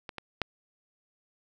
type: clicks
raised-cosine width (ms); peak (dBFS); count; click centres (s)
0.3; -22 / -21 / -11; 3; 0.092 / 0.183 / 0.417
effects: none